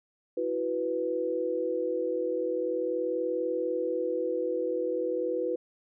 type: chord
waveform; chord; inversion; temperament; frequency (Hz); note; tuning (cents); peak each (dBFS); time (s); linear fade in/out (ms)
sine; E suspended second; none; equal; 329.6 / 370 / 493.9; E4 / F#4 / B4; 0 / 0 / 0; -34 / -33 / -29; 0.37-5.56; 5
effects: none

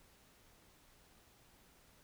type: silence
effects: pink hiss -66 dBFS RMS until 2.03 s

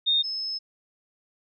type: tone pair in turn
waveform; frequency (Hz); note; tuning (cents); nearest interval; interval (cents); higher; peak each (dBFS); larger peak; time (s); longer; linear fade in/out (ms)
sine; 3675 / 5197; A#7 / E8; -25 / -25; tritone; 600; second; -19 / -28; first; 0.06-0.23 / 0.23-0.59; second; 20
effects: none

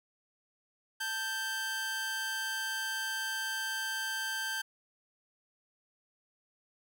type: tone pair together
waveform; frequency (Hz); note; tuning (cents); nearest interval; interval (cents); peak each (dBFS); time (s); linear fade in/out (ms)
sawtooth; 884 / 1568; A5 / G6; +8 / 0; minor seventh; 992; -39 / -30; 1-4.62; 10
effects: none

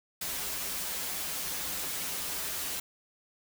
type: noise with comb filter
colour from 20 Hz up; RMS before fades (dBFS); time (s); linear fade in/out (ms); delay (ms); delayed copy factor
white; -35; 0.21-2.8; 5; 8.7; -0.7
effects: none

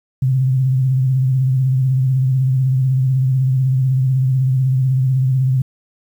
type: tone with vibrato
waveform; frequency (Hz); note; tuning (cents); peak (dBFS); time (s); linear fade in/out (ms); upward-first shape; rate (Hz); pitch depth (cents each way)
sine; 130.81; C3; 0; -12; 0.22-5.62; 5; sine; 16; 52
effects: 8-bit

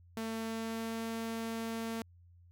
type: tone with pitch glide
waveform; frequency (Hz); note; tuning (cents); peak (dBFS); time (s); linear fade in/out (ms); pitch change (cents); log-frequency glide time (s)
sawtooth; 224.2 to 226.7; A3 to A#3; +33 to -48; -32; 0.17-2.02; 2; +19; 0.33-1.08
effects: added 87 Hz sine -57 dBFS peak until 2.51 s

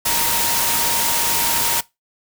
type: tone in noise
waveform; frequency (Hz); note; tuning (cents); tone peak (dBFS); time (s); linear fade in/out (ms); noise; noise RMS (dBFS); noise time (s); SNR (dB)
sine; 932.3; A#5; 0; -26; 0.05-1.81; 10; white; -19; 0.05-1.81; -10
effects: noise-tail reverb RT60 0.2 s tail -20 dB re dry

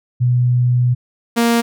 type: tone pair in turn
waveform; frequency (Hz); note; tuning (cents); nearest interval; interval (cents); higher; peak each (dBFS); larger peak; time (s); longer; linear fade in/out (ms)
sine / sawtooth; 123.47 / 233.7; B2 / A#3; 0 / +5; major seventh; 1105; second; -11 / -8; second; 0.2-0.95 / 1.36-1.62; first; 20
effects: none

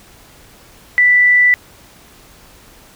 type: tone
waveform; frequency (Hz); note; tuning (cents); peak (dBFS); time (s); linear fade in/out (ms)
sine; 1975.5; B6; 0; -7; 0.98-1.54; 0
effects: pink hiss -44 dBFS RMS until 2.95 s

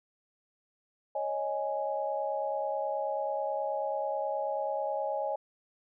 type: chord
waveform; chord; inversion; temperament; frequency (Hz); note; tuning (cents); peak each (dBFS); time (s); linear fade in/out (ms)
sine; C# suspended second; none; just; 554.4 / 623.7 / 831.5; C#5 / D#5 / G#5; 0 / +4 / +2; -34; 1.15-5.36; 5
effects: none

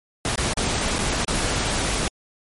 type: noise with dropouts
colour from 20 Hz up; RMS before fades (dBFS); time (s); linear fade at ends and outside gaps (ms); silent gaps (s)
pink; -23; 0.25-2.08; 1; 0.357-0.378 / 0.535-0.572 / 0.984-0.989 / 1.248-1.28
effects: MP3 48 kbps

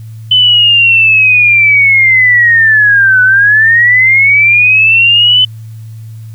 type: linear two-way sweep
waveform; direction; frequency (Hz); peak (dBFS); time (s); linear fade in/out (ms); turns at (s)
sine; down then up; 3036 to 1488 to 3036; -3; 0.31-5.45; 5; 3.22
effects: added 111 Hz sine -24 dBFS peak until 6.34 s + white hiss -48 dBFS RMS until 6.34 s

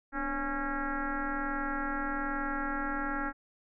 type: tone with frequency modulation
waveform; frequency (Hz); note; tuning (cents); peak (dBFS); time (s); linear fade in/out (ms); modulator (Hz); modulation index
sine; 830.6; G#5; 0; -30; 0.12-3.33; 50; 270; 3.4
effects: none

